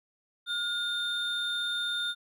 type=tone pair together; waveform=triangle; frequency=1427 / 3618 Hz; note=F6 / A7; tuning=+37 / +48 cents; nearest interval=octave + major third; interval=1611 cents; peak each=-32 / -29 dBFS; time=0.46-2.15 s; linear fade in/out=50 ms; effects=none